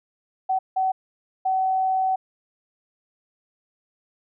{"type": "tone bursts at uneven times", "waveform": "sine", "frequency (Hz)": 757, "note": "F#5", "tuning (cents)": 39, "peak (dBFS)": -19, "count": 3, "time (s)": [[0.49, 0.59], [0.76, 0.92], [1.45, 2.16]], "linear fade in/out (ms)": 10, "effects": []}